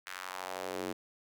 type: tone with high-pass filter sweep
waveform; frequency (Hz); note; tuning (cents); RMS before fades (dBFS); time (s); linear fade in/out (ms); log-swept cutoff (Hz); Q
square; 46.25; F#1; 0; -40; 0.06-0.93; 10; 1700 to 300; 1.7
effects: none